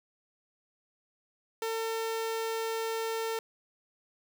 sawtooth tone, 450 Hz, A4, 39 cents sharp, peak -27 dBFS, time 1.62-3.39 s, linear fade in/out 2 ms, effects none

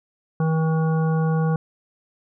harmonic tone, 160 Hz, D#3, 49 cents sharp, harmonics 1 / 3 / 5 / 7 / 9, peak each -18 / -28 / -32 / -35 / -37 dBFS, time 0.4-1.56 s, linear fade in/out 2 ms, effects none

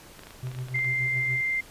clicks, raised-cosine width 0.3 ms, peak -28 dBFS, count 12, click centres 0.193 / 0.235 / 0.27 / 0.307 / 0.47 / 0.516 / 0.549 / 0.588 / 0.685 / 0.756 / 0.791 / 0.846 s
triangle tone with tremolo, 127.4 Hz, C3, 46 cents flat, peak -27 dBFS, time 0.43-1.41 s, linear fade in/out 0 ms, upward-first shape sine, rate 7 Hz, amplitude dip 70%
sine tone, 2093 Hz, C7, in tune, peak -24 dBFS, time 0.74-1.61 s, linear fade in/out 10 ms
effects pink hiss -49 dBFS RMS until 1.7 s + resampled to 32000 Hz

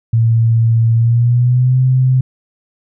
sine tone with pitch glide, 114.4 to 129.15 Hz, A#2 to C3, -32 to -22 cents, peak -8 dBFS, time 0.13-2.21 s, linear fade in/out 5 ms, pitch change +210 cents, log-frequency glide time 0.94-1.79 s, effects none

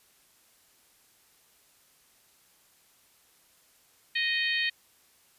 harmonic tone, 622.3 Hz, D#5, in tune, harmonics 3 / 4 / 5 / 6 / 7, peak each -29 / -31 / -33 / -35 / -36 dBFS, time 4.15-4.7 s, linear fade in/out 10 ms, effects white hiss -63 dBFS RMS until 5.38 s + resampled to 32000 Hz

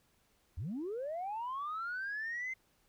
sine linear sweep, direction up, 65.41 to 2093 Hz, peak -35 dBFS, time 0.57-2.54 s, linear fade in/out 10 ms, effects tanh soft clip ceiling -33 dBFS + pink hiss -72 dBFS RMS until 2.88 s

